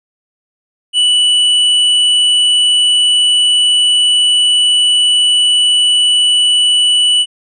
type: tone with hard clipping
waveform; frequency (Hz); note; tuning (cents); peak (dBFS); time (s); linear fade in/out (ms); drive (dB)
triangle; 2962; F#7; +1; -9; 0.93-7.26; 50; 9
effects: resampled to 24000 Hz